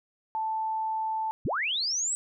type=tone; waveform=sine; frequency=880 Hz; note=A5; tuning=in tune; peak=-27 dBFS; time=0.35-1.31 s; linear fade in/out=0 ms
type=linear sweep; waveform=sine; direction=up; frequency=42.55 to 8100 Hz; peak=-26 dBFS; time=1.45-2.15 s; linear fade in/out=0 ms
effects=none